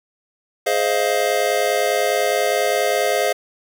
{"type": "chord", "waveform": "square", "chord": "F minor seventh", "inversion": "first", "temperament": "just", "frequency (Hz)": [419.1, 523.8, 628.6, 698.5], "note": ["Ab4", "C5", "Eb5", "F5"], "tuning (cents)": [16, 2, 18, 0], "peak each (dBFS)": [-24, -23, -23, -23], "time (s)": [0.66, 3.33], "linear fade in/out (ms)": 10, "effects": []}